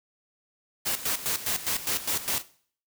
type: noise with tremolo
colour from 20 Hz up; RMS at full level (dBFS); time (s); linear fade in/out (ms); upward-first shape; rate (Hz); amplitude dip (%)
white; -27; 0.85-2.43; 20; square; 4.9; 75
effects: noise-tail reverb RT60 0.5 s tail -18 dB re dry